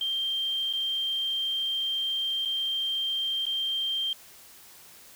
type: tone with dropouts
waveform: sine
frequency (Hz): 3167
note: G7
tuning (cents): +17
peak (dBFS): -26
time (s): 0.01-4.13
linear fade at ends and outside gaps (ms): 2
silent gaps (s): 0.728-0.735 / 2.451-2.456 / 3.455-3.466
effects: white hiss -51 dBFS RMS until 5.15 s